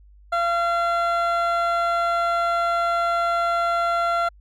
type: tone pair together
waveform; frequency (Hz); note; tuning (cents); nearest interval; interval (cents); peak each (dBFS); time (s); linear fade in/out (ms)
triangle; 685 / 1370; F5 / F6; -34 / -34; octave; 1200; -18 / -18; 0.32-4.29; 10
effects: tanh soft clip ceiling -16 dBFS + added 50 Hz sine -47 dBFS peak until 4.4 s